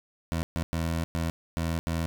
20% pulse tone bursts at uneven times, 82.41 Hz, E2, in tune, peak -22 dBFS, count 6, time 0.32-0.43 / 0.56-0.63 / 0.73-1.04 / 1.15-1.3 / 1.57-1.79 / 1.87-2.06 s, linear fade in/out 0 ms, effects none

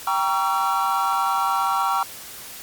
triangle chord, G diminished seventh, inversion none, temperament just, 784 / 940.8 / 1128.9 / 1354.7 Hz, G5 / Bb5 / Db6 / Fb6, 0 / +16 / +31 / +47 cents, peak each -23 dBFS, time 0.07-2.03 s, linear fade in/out 2 ms, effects white hiss -38 dBFS RMS until 2.62 s + Opus 48 kbps

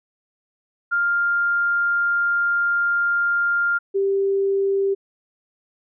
sine tone pair in turn, 1400 / 392.9 Hz, F6 / G4, +4 / +4 cents, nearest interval octave + minor seventh, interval 2200 cents, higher first, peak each -17 dBFS, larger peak neither, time 0.91-3.79 / 3.94-4.95 s, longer first, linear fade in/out 20 ms, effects none

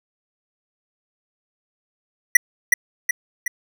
square tone with echo, 1947 Hz, B6, 25 cents flat, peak -6 dBFS, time 2.35-2.37 s, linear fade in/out 5 ms, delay 370 ms, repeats 3, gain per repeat -5 dB, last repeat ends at 3.48 s, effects none

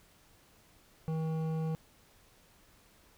triangle tone with hard clipping, 159.6 Hz, D#3, 44 cents sharp, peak -33 dBFS, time 1.08-1.75 s, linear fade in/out 0 ms, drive 15 dB, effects pink hiss -63 dBFS RMS until 3.17 s

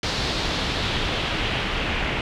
pink noise with low-pass filter sweep, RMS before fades -25 dBFS, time 0.03-2.21 s, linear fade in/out 2 ms, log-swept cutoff 4500 to 2600 Hz, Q 2.1, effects none

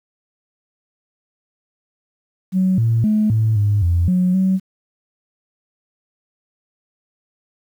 sine tone with pitch steps, 187 / 114.3 / 213.9 / 110.2 / 103.1 / 86.2 / 182 / 189.1 Hz, F#3 / A#2 / A3 / A2 / G#2 / F2 / F#3 / F#3, +19 / -34 / -49 / +3 / -12 / -22 / -28 / +38 cents, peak -12 dBFS, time 2.52-4.6 s, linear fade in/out 50 ms, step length 260 ms, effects tanh soft clip ceiling -8 dBFS + 8-bit

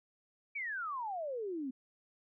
sine exponential sweep, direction down, 2349 to 250 Hz, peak -36 dBFS, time 0.55-1.71 s, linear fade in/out 10 ms, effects none

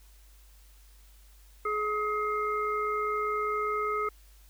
harmonic tone, 422.5 Hz, G#4, 30 cents sharp, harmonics 1 / 3 / 5, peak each -32 / -29 / -38 dBFS, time 1.65-4.09 s, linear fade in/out 5 ms, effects added 50 Hz sine -53 dBFS peak until 4.49 s + white hiss -62 dBFS RMS until 4.49 s

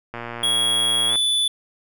click train, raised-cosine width 0.5 ms, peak -16 dBFS, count 121, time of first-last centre 0.14-1.157 s, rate 118 Hz
square tone with pitch glide, 3322 to 3477 Hz, G#7 to A7, 0 to -21 cents, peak -18 dBFS, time 0.43-1.48 s, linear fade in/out 5 ms, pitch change +79 cents, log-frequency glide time 1.08-1.14 s
effects none

